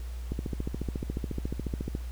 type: click train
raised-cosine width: 3 ms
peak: -19 dBFS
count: 24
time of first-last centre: 0.32-1.951 s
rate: 14.1 Hz
effects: added 60 Hz sine -34 dBFS peak until 2.11 s + pink hiss -53 dBFS RMS until 2.11 s